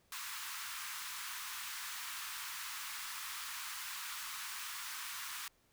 pink high-pass noise, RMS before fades -44 dBFS, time 0.12-5.48 s, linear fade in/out 2 ms, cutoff 1000 Hz, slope 48 dB/octave, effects pink hiss -72 dBFS RMS until 5.72 s

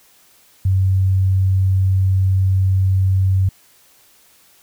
sine tone, 95 Hz, F#2, 46 cents sharp, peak -12 dBFS, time 0.65-3.49 s, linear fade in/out 5 ms, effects white hiss -52 dBFS RMS until 4.62 s

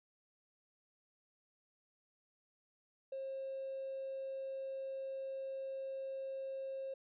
triangle tone with hard clipping, 536 Hz, C5, 42 cents sharp, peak -40 dBFS, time 3.12-6.94 s, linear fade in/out 5 ms, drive 3 dB, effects resampled to 8000 Hz

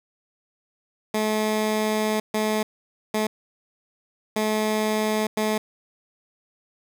15% pulse tone bursts at uneven times, 215.3 Hz, A3, 37 cents flat, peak -15 dBFS, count 5, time 1.14-2.2 / 2.34-2.63 / 3.14-3.27 / 4.36-5.27 / 5.37-5.58 s, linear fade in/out 5 ms, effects none

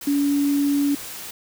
sine tone in noise, 284.6 Hz, C#4, 46 cents sharp, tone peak -17 dBFS, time 0.07-0.95 s, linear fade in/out 5 ms, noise white, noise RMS -35 dBFS, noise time 0.01-1.31 s, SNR +15 dB, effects none

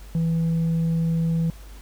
sine tone with tanh clipping, 164.81 Hz, E3, in tune, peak -20 dBFS, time 0.15-1.5 s, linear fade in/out 0 ms, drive 2 dB, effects added 50 Hz sine -39 dBFS peak until 1.81 s + pink hiss -50 dBFS RMS until 1.81 s

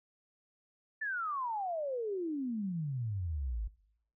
sine exponential sweep, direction down, 1788 to 49.07 Hz, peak -33 dBFS, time 1.01-3.68 s, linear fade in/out 10 ms, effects noise-tail reverb RT60 0.8 s tail -22 dB re dry

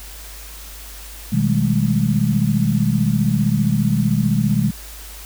sine tone cluster, 123.9 / 157.5 / 196.6 / 211.9 Hz, B2 / D#3 / G3 / G#3, +6 / +21 / +5 / +35 cents, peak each -20 dBFS, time 1.32-4.71 s, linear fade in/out 10 ms, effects added 51 Hz sine -36 dBFS peak until 5.25 s + white hiss -38 dBFS RMS until 5.25 s

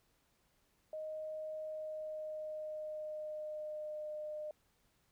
sine tone with pitch glide, 622.3 to 607.4 Hz, D#5 to D#5, 0 to -42 cents, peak -40 dBFS, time 0.93-4.51 s, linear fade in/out 2 ms, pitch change -42 cents, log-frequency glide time 1.61-4.11 s, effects pink hiss -75 dBFS RMS until 5.11 s

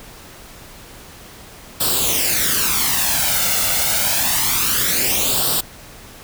white noise with flanger, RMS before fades -18 dBFS, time 1.8-5.61 s, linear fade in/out 10 ms, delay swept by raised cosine 0.23 to 1.43 ms, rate 0.27 Hz, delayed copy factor +0.7, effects pink hiss -40 dBFS RMS until 6.23 s

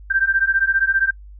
sine beating tone pair, 1566 / 1581 Hz, G6 / G6, -2 / +14 cents, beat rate 15 Hz, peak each -18 dBFS, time 0.1-1.11 s, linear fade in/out 10 ms, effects noise-tail reverb RT60 0.1 s tail -24 dB re dry + added 50 Hz sine -37 dBFS peak until 1.39 s

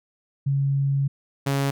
sine / sawtooth tone pair in turn, 138.59 / 138.59 Hz, C#3 / C#3, 0 / 0 cents, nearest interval unison, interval 0 cents, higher neither, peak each -19 / -17 dBFS, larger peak second, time 0.46-1.08 / 1.46-1.71 s, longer first, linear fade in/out 10 ms, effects none

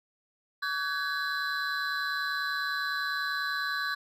triangle tone cluster, 1140 / 1519 / 1669 / 4036 Hz, C#6 / F#6 / G#6 / B7, +48 / +45 / +8 / +37 cents, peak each -33 / -32 / -32 / -36 dBFS, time 0.62-3.95 s, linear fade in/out 10 ms, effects none

